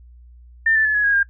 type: tone with pitch steps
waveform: sine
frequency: 1800 / 1759.9 / 1720.7 / 1682.4 / 1644.9 / 1608.3 Hz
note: A6 / A6 / A6 / G#6 / G#6 / G6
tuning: +39 / 0 / -39 / +22 / -17 / +44 cents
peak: -14 dBFS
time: 0.66-1.23 s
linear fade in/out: 5 ms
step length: 95 ms
effects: noise-tail reverb RT60 0.1 s tail -17 dB re dry + added 60 Hz sine -42 dBFS peak until 1.29 s